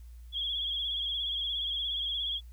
sine tone with vibrato, 3322 Hz, G#7, in tune, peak -30 dBFS, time 0.32-2.41 s, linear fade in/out 50 ms, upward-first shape sine, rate 17 Hz, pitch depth 58 cents each way, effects added 59 Hz sine -45 dBFS peak until 2.52 s + white hiss -68 dBFS RMS until 2.52 s

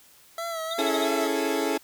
25% pulse tone with vibrato, 659.3 Hz, E5, in tune, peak -26 dBFS, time 0.38-1.27 s, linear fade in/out 2 ms, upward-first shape sine, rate 3 Hz, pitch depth 47 cents each way
triangle tone bursts, 3697 Hz, A#7, 15 cents flat, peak -28 dBFS, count 5, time 0.71-1.045 s, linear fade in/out 2 ms, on 27 ms, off 50 ms
30% pulse chord, A major seventh, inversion first, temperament equal, 277.2 / 329.6 / 415.3 / 440 Hz, C#4 / E4 / G#4 / A4, 0 / 0 / 0 / 0 cents, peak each -27 dBFS, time 0.78-1.78 s, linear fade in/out 10 ms
effects white hiss -55 dBFS RMS until 1.83 s

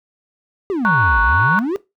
triangle exponential two-way sweep, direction down then up, 415.3 to 49 to 415.3 Hz, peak -15 dBFS, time 0.7-1.76 s, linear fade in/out 0 ms, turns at 1.21 s
sine chord, F# major, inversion first, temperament equal, 932.3 / 1108.7 / 1480 Hz, A#5 / C#6 / F#6, 0 / 0 / 0 cents, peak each -19 / -17 / -14 dBFS, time 0.85-1.59 s, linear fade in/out 0 ms
effects noise-tail reverb RT60 0.2 s tail -18 dB re dry + tanh soft clip ceiling -4 dBFS

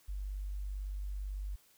sine tone, 49 Hz, G1, in tune, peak -36 dBFS, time 0.08-1.56 s, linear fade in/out 10 ms, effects white hiss -66 dBFS RMS until 1.77 s

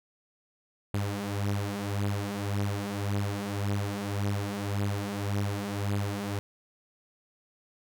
sawtooth beating tone pair, 100 / 101.8 Hz, G2 / G#2, +35 / -34 cents, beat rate 1.8 Hz, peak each -29 / -27 dBFS, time 0.94-6.39 s, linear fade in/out 0 ms, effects none

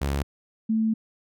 sawtooth / sine tone pair in turn, 70 / 221.1 Hz, C#2 / A3, +18 / +9 cents, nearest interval octave + minor sixth, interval 1991 cents, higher second, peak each -20 dBFS, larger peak neither, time 0.01-0.23 / 0.69-0.94 s, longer second, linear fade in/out 10 ms, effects none

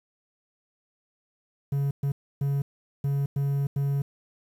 triangle tone bursts at uneven times, 140 Hz, C#3, 18 cents sharp, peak -21 dBFS, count 6, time 1.72-1.91 / 2.03-2.12 / 2.41-2.62 / 3.04-3.26 / 3.36-3.67 / 3.76-4.02 s, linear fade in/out 5 ms, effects 9-bit

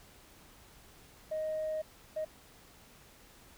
sine tone bursts at uneven times, 624 Hz, D#5, 5 cents sharp, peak -31 dBFS, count 2, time 1.31-1.82 / 2.16-2.25 s, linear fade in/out 10 ms, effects tanh soft clip ceiling -29 dBFS + pink hiss -58 dBFS RMS until 3.57 s

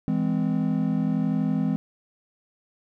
triangle chord, E augmented, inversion none, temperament just, 164.81 / 206 / 257.5 Hz, E3 / G#3 / B#3, 0 / -14 / -28 cents, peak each -24 dBFS, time 0.08-1.76 s, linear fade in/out 0 ms, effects none

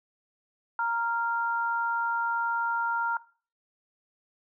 sine tone pair together, 932.3 / 1390.8 Hz, A#5 / F6, 0 / -8 cents, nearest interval perfect fifth, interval 692 cents, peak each -28 dBFS, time 0.79-3.17 s, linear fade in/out 2 ms, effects noise-tail reverb RT60 0.4 s tail -19 dB re dry

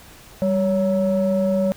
sine tone pair together, 196.4 / 560.3 Hz, G3 / C#5, +4 / +18 cents, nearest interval octave + tritone, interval 1814 cents, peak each -18 dBFS, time 0.42-1.72 s, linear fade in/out 0 ms, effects tanh soft clip ceiling -12 dBFS + pink hiss -45 dBFS RMS until 1.76 s

